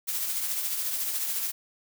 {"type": "noise with tremolo", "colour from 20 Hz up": "blue", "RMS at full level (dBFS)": -28, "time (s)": [0.07, 1.52], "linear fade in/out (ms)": 20, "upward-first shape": "triangle", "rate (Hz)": 14, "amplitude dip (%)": 45, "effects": []}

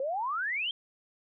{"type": "exponential sweep", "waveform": "sine", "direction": "up", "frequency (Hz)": [514, 3236], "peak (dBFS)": -29, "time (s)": [0, 0.71], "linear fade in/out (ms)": 2, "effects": []}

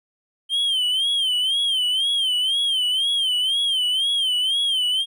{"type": "tone with vibrato", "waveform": "triangle", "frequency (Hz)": 3136, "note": "G7", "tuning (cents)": 0, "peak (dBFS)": -17, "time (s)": [0.49, 5.06], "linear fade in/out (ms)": 50, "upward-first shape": "sine", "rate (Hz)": 2, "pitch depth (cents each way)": 110, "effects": []}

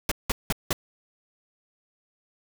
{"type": "noise bursts", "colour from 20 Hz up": "pink", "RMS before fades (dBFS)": -24, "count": 4, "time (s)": [0.09, 0.73], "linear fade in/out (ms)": 2, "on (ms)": 25, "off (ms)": 180, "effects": []}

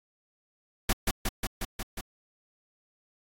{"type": "noise with echo", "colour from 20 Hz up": "pink", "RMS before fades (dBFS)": -24, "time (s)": [0.89, 0.93], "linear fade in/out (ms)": 5, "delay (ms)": 180, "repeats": 6, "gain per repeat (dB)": -2, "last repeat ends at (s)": 2.01, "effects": ["AAC 48 kbps"]}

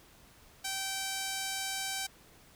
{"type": "tone", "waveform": "5% pulse", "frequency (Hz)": 775, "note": "G5", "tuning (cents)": -20, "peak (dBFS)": -22, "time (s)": [0.64, 2.07], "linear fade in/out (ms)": 10, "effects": ["pink hiss -59 dBFS RMS until 2.55 s"]}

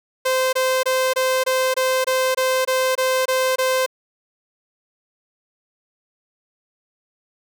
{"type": "tone bursts", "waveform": "sawtooth", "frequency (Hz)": 518, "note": "C5", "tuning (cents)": -17, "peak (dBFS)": -13, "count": 12, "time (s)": [0.25, 3.863], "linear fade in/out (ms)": 10, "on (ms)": 280, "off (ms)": 23, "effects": []}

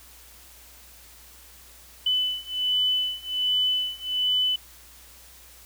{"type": "beating tone pair", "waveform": "sine", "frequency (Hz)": [3000, 3001.3], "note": ["F#7", "F#7"], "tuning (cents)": [23, 24], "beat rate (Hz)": 1.3, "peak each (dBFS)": [-26, -25], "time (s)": [2.06, 4.56], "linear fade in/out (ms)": 5, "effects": ["added 60 Hz sine -54 dBFS peak until 5.65 s", "white hiss -50 dBFS RMS until 5.65 s"]}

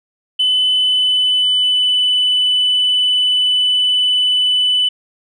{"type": "tone with pitch glide", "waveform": "sine", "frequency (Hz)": [3014, 2993], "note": ["F#7", "F#7"], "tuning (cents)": [31, 19], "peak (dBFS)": -10, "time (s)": [0.39, 4.89], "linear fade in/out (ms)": 10, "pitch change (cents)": -12, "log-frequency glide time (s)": [0.73, 1.93], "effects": ["tanh soft clip ceiling -8 dBFS"]}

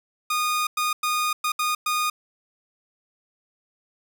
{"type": "tone bursts at uneven times", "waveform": "sawtooth", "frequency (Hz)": 1229, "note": "D#6", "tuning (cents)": -22, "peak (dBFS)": -18, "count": 6, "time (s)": [[0.3, 0.67], [0.77, 0.93], [1.03, 1.33], [1.44, 1.52], [1.59, 1.75], [1.86, 2.1]], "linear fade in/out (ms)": 5, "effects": []}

